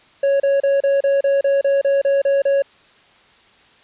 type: tone bursts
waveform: triangle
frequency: 554.4 Hz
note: C#5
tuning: in tune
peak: -11 dBFS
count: 12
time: 0.23-2.622 s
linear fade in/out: 5 ms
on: 170 ms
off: 32 ms
effects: white hiss -51 dBFS RMS until 3.83 s + resampled to 8000 Hz